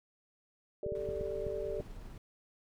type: chord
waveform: sine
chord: G suspended second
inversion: none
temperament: just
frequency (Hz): 392 / 441 / 588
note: G4 / A4 / D5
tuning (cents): 0 / +4 / +2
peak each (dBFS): -39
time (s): 0.83-1.81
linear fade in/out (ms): 2
type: clicks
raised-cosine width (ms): 5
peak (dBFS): -30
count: 6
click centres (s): 0.864 / 0.922 / 1.089 / 1.211 / 1.467 / 1.801
type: noise with tremolo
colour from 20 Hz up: brown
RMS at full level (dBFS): -46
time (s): 0.95-2.18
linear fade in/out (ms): 2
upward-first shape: sine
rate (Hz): 20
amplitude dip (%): 25
effects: none